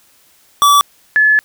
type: tone pair in turn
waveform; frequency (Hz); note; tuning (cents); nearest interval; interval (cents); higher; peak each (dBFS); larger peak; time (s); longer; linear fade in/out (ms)
square / sine; 1152 / 1719.1; D6 / A6; -34 / -41; perfect fifth; 693; second; -7; neither; 0.62-0.81 / 1.16-1.39; second; 0
effects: white hiss -51 dBFS RMS until 1.44 s